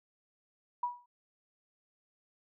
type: tone with exponential decay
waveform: sine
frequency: 972 Hz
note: B5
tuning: 28 cents flat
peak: -27 dBFS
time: 0.83-1.06 s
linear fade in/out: 5 ms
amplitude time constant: 49 ms
effects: none